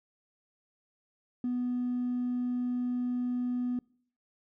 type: tone with hard clipping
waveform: sine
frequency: 246.9 Hz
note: B3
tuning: in tune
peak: -29 dBFS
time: 1.44-3.79 s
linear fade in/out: 2 ms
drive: 1 dB
effects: noise-tail reverb RT60 0.6 s tail -26 dB re dry